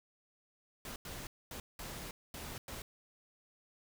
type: noise bursts at uneven times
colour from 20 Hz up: pink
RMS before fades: -45 dBFS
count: 6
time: 0.85-0.96 / 1.05-1.27 / 1.51-1.6 / 1.79-2.11 / 2.34-2.58 / 2.68-2.82 s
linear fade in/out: 2 ms
effects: none